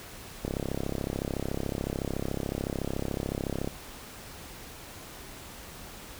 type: click train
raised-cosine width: 2 ms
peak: -17 dBFS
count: 110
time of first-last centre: 0.45-3.675 s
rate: 33.8 Hz
effects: pink hiss -45 dBFS RMS until 6.19 s